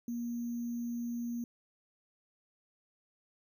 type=tone with sample-and-hold; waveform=sine; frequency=237.2 Hz; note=A#3; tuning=30 cents sharp; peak=-34 dBFS; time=0.08-1.44 s; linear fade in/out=2 ms; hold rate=6300 Hz; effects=none